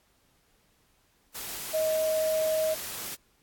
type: tone in noise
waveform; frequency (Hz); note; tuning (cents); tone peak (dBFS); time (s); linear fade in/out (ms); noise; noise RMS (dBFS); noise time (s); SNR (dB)
sine; 630; D#5; +21; -24; 1.73-2.75; 20; white; -37; 1.34-3.16; +10
effects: pink hiss -67 dBFS RMS until 3.42 s + AAC 64 kbps